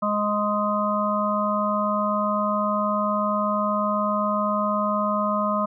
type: harmonic tone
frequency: 208.1 Hz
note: G#3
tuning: 4 cents sharp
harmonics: 1 / 3 / 5 / 6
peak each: -26 / -26 / -26 / -26 dBFS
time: 0.02-5.66 s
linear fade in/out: 10 ms
effects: none